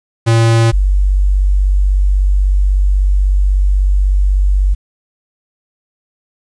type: tone pair in turn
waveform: square / sine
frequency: 114.5 / 48.14 Hz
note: A#2 / G1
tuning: -31 / -31 cents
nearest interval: octave + minor third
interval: 1500 cents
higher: first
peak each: -8 dBFS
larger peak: neither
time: 0.26-0.72 / 0.72-4.75 s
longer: second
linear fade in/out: 20 ms
effects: resampled to 22050 Hz + 8-bit